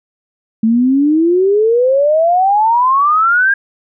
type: exponential sweep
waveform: sine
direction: up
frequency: 217.9 to 1634 Hz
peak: -8 dBFS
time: 0.63-3.54 s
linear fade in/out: 5 ms
effects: none